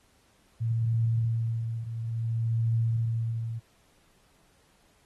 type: tone with tremolo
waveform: sine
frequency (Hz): 114.3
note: A#2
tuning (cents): -34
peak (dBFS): -22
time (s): 0.6-3.6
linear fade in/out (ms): 20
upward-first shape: triangle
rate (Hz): 0.58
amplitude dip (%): 70
effects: pink hiss -65 dBFS RMS until 5.05 s + AAC 32 kbps